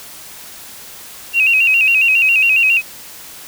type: tone with vibrato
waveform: sine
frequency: 2643 Hz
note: E7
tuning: 4 cents sharp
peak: -9 dBFS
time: 1.33-2.82 s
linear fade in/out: 50 ms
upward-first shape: square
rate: 7.3 Hz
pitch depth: 70 cents each way
effects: white hiss -35 dBFS RMS until 3.47 s